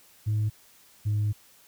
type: tone pair in turn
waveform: sine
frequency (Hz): 106.8 / 104.9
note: G#2 / G#2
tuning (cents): +49 / +18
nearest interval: unison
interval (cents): 31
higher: first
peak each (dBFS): -21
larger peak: neither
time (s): 0.26-0.5 / 1.05-1.33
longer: second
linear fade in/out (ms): 20
effects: tanh soft clip ceiling -21 dBFS + white hiss -57 dBFS RMS until 1.67 s